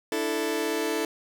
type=chord; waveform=sawtooth; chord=D suspended second; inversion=none; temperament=just; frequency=293.7 / 330.4 / 440.5 Hz; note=D4 / E4 / A4; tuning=0 / +4 / +2 cents; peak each=-29 / -26 / -24 dBFS; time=0.12-1.05 s; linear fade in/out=2 ms; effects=none